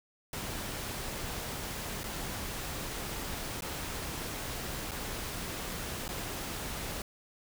pink noise with dropouts, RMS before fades -38 dBFS, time 0.33-7.02 s, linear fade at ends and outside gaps 2 ms, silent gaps 2.034-2.04 / 3.608-3.621 / 4.911-4.916 / 6.08-6.089 s, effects none

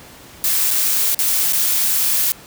blue noise with dropouts, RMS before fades -17 dBFS, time 0.44-2.32 s, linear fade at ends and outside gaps 0 ms, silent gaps 0.706-0.711 / 1.146-1.19 / 1.524-1.532 s, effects pink hiss -41 dBFS RMS until 2.46 s + high-pass 60 Hz 12 dB/octave

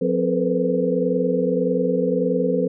sine tone cluster, 179.7 / 259.2 / 434 / 483.3 / 505 Hz, F3 / C4 / A4 / B4 / B4, +50 / -16 / -24 / -38 / +39 cents, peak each -24 dBFS, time 0.01-2.68 s, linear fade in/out 10 ms, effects none

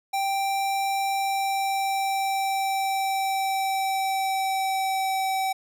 square tone with pitch glide, 784 to 767 Hz, G5 to G5, 0 to -38 cents, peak -24 dBFS, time 0.13-5.53 s, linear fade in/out 10 ms, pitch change -38 cents, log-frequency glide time 1.05-5.28 s, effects none

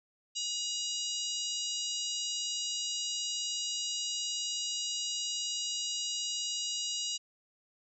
harmonic tone with a mistuned harmonic, 959 Hz, A#5, 49 cents sharp, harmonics 3 / 4 / 5 / 6 / 7 / 8, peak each -38 / -39 / -40 / -41 / -41 / -42 dBFS, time 0.35-7.18 s, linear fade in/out 20 ms, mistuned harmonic 8, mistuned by -18 cents, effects none

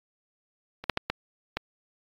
clicks, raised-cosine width 0.3 ms, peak -22 / -6 / -10 / -10 / -12 dBFS, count 5, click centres 0.84 / 0.897 / 0.974 / 1.1 / 1.57 s, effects AAC 32 kbps

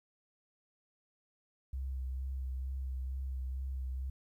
sine tone with vibrato, 65.41 Hz, C2, in tune, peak -35 dBFS, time 1.73-4.1 s, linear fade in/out 5 ms, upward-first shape sine, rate 2.2 Hz, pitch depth 27 cents each way, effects 12-bit

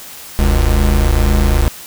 square tone pair together, 41.17 / 69.3 Hz, E1 / C#2, -1 / 0 cents, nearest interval major sixth, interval 901 cents, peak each -13 dBFS, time 0.39-1.68 s, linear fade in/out 0 ms, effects white hiss -33 dBFS RMS until 1.86 s

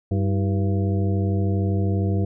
harmonic tone with a mistuned harmonic, 97.4 Hz, G2, 11 cents flat, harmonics 1 / 2 / 3 / 4 / 5 / 7, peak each -20 / -26 / -30 / -32 / -34 / -37 dBFS, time 0.11-2.25 s, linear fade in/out 5 ms, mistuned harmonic 3, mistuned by +140 cents, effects none

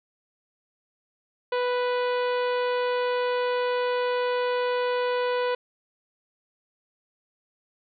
harmonic tone, 493.9 Hz, B4, in tune, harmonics 1 / 2 / 3 / 4 / 5 / 6 / 7 / 8 / 9, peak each -24 / -30 / -35 / -40 / -40 / -42 / -44 / -47 / -48 dBFS, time 1.52-5.55 s, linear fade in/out 5 ms, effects none

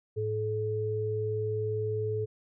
sine tone pair together, 107.5 / 430 Hz, A2 / A4, -40 / -40 cents, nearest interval 2 octaves, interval 2400 cents, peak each -32 / -30 dBFS, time 0.16-2.26 s, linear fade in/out 20 ms, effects none

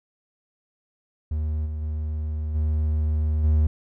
triangle tone with level steps, 76.8 Hz, D#2, 22 cents flat, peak -21 / -25 / -23 / -18 / -14 dBFS, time 1.31-3.67 s, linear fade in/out 5 ms, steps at 1.65 / 1.81 / 2.54 / 3.43 s, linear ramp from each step 20 ms, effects none

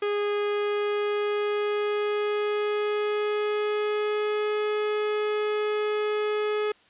45% pulse tone with pitch glide, 412.1 to 422.2 Hz, G#4 to G#4, -13 to +29 cents, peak -24 dBFS, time 0.02-6.72 s, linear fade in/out 5 ms, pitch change +42 cents, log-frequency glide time 0.23-4.65 s, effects white hiss -58 dBFS RMS until 6.89 s + resampled to 8000 Hz

